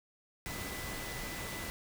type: tone in noise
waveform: sine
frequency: 1996 Hz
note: B6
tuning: 18 cents sharp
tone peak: -46 dBFS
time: 0.46-1.7 s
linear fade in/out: 0 ms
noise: pink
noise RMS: -41 dBFS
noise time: 0.46-1.7 s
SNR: -8 dB
effects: none